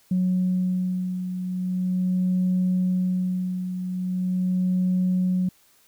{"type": "beating tone pair", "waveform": "sine", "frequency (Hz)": [183.2, 183.61], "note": ["F#3", "F#3"], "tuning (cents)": [-17, -13], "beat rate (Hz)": 0.41, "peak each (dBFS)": [-21, -28], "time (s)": [0.11, 5.49], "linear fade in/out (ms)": 5, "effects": ["tanh soft clip ceiling -15 dBFS", "white hiss -59 dBFS RMS until 5.87 s"]}